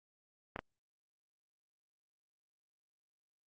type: clicks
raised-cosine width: 0.5 ms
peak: -23 dBFS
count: 2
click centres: 0.561 / 0.591 s
effects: Opus 32 kbps